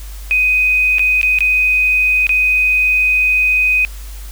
sine tone with dropouts, 2503 Hz, D#7, 10 cents sharp, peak -10 dBFS, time 0.31-3.85 s, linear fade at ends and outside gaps 0 ms, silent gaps 0.984-0.994 / 1.214-1.23 / 1.387-1.406 / 2.268-2.293 s, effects added 50 Hz sine -27 dBFS peak until 4.31 s + white hiss -39 dBFS RMS until 4.31 s

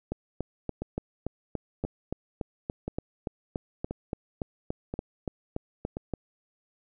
two click trains, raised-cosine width 2 ms, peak -17 / -19 dBFS, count 22 / 6, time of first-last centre 0.12-6.137 / 0.82-5.969 s, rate 3.49 / 0.971 Hz, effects none

